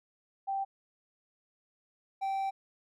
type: tone pair in turn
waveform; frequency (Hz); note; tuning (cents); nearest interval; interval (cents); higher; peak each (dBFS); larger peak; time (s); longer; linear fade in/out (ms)
sine / triangle; 782 / 778.1; G5 / G5; -4 / -13; unison; 9; first; -30 / -28; second; 0.47-0.65 / 2.21-2.51; second; 20
effects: none